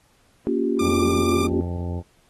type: chord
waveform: sine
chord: G half-diminished seventh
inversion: first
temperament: just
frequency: 235.2 / 282.2 / 352.8 / 392 Hz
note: Bb3 / Db4 / F4 / G4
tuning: +16 / +31 / +18 / 0 cents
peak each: -25 dBFS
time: 0.47-1.61 s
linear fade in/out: 0 ms
type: tone with vibrato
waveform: sawtooth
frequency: 1190 Hz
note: D6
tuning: 22 cents sharp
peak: -23 dBFS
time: 0.79-1.47 s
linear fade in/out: 5 ms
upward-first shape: triangle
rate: 17 Hz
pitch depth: 22 cents each way
type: harmonic tone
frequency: 87.4 Hz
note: F2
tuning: 2 cents sharp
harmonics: 1 / 2 / 3 / 4 / 5 / 6 / 7 / 9 / 10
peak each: -26 / -32 / -36 / -38 / -40 / -42 / -43 / -45 / -46 dBFS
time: 0.8-2.03 s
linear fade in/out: 50 ms
effects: pink hiss -61 dBFS RMS until 2.29 s + AAC 32 kbps